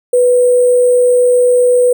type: tone with sample-and-hold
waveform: sine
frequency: 493.9 Hz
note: B4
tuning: in tune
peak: -6 dBFS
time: 0.13-1.93 s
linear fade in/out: 5 ms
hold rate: 8820 Hz
effects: none